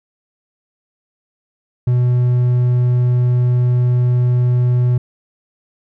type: tone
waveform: triangle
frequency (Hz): 123.47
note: B2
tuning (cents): 0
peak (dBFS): -9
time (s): 1.87-4.98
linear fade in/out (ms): 5
effects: none